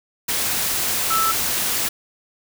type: tone in noise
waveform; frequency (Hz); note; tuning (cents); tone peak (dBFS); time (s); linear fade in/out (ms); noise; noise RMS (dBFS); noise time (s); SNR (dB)
sine; 1318.5; E6; 0; -18; 1.1-1.32; 10; white; -22; 0.28-1.89; +1
effects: none